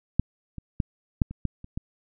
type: clicks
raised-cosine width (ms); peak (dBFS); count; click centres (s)
5; -7 / -24 / -11 / -7 / -24 / -13 / -28 / -18; 8; 0.196 / 0.583 / 0.802 / 1.218 / 1.31 / 1.453 / 1.644 / 1.775
effects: none